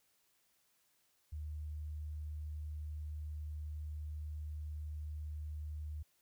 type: tone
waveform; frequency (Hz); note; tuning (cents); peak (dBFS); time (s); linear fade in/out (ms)
sine; 75.9; D#2; -42; -40; 1.32-6.03; 10
effects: white hiss -75 dBFS RMS until 6.21 s